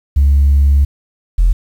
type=tone pair in turn; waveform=sine; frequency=70.3 / 42.3 Hz; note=C#2 / E1; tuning=+25 / +45 cents; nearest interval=major sixth; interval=880 cents; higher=first; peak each=-5 dBFS; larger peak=neither; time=0.16-0.85 / 1.38-1.53 s; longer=first; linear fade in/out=10 ms; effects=tanh soft clip ceiling -4 dBFS + 7-bit